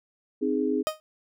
sine chord, Ab major, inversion first, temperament equal with one note detuned, 261.6 / 310.2 / 415.3 Hz, C4 / Eb4 / Ab4, 0 / -5 / 0 cents, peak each -27 / -28 / -27 dBFS, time 0.41-0.83 s, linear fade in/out 20 ms
30% pulse tone with exponential decay, 622.3 Hz, D#5, in tune, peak -18 dBFS, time 0.87-1 s, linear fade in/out 0 ms, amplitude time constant 28 ms
effects none

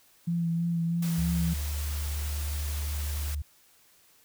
sine tone with vibrato, 168.7 Hz, E3, 40 cents sharp, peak -25 dBFS, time 0.27-1.54 s, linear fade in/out 10 ms, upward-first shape sine, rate 3.1 Hz, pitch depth 22 cents each way
white noise, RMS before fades -40 dBFS, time 1.02-3.35 s, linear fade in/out 5 ms
sine tone, 73.42 Hz, D2, in tune, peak -29 dBFS, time 1.18-3.42 s, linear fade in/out 5 ms
effects white hiss -61 dBFS RMS until 4.24 s

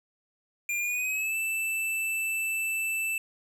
square tone with pitch glide, 2400 to 2648 Hz, D7 to E7, +37 to +7 cents, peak -28 dBFS, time 0.69-3.18 s, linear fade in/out 2 ms, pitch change +170 cents, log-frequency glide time 0.79-1.36 s, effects none

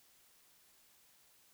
silence, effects white hiss -67 dBFS RMS until 1.53 s

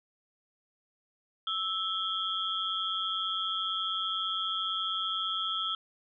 sine tone cluster, 1314 / 3201 / 3390 Hz, E6 / G7 / G#7, -6 / +36 / +35 cents, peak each -34 / -33 / -35 dBFS, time 1.47-5.75 s, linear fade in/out 2 ms, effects none

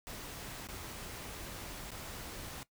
pink noise with dropouts, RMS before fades -45 dBFS, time 0.07-2.63 s, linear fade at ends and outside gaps 0 ms, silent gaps 0.671-0.687 / 1.906-1.917 s, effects noise-tail reverb RT60 0.1 s tail -18 dB re dry

